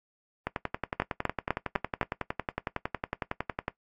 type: two click trains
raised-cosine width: 0.5 ms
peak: -10 / -14 dBFS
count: 5 / 36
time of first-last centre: 1-2.013 / 0.47-3.681 s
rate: 3.95 / 10.9 Hz
effects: noise-tail reverb RT60 0.1 s tail -17 dB re dry + AAC 64 kbps